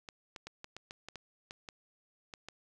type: clicks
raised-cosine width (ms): 0.2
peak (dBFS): -27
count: 12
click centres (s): 0.088 / 0.362 / 0.47 / 0.644 / 0.766 / 0.909 / 1.086 / 1.157 / 1.509 / 1.688 / 2.338 / 2.486
effects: none